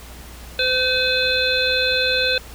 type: harmonic tone with a mistuned harmonic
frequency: 511 Hz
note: C5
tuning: 41 cents flat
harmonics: 1 / 3 / 5 / 7 / 8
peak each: -23 / -23 / -23 / -23 / -23 dBFS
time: 0.59-2.38 s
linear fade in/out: 2 ms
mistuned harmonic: 7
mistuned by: -22 cents
effects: added 60 Hz sine -38 dBFS peak until 2.54 s + pink hiss -41 dBFS RMS until 2.54 s